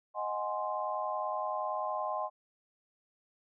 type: chord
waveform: sine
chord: Ab dominant seventh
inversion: second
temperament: equal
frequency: 622.3 / 740 / 830.6 / 1046.5 Hz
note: Eb5 / Gb5 / Ab5 / C6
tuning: 0 / 0 / 0 / 0 cents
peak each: -37 / -39 / -38 / -36 dBFS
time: 0.14-2.3 s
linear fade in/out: 50 ms
effects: none